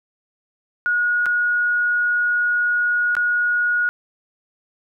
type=tone with dropouts; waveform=sine; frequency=1448 Hz; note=F#6; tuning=38 cents flat; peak=-16 dBFS; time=0.86-3.89 s; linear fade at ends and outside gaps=0 ms; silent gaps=1.258-1.264 / 3.152-3.167 s; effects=none